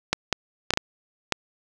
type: clicks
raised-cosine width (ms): 0.2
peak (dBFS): -3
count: 6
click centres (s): 0.13 / 0.327 / 0.706 / 0.737 / 0.774 / 1.323
effects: none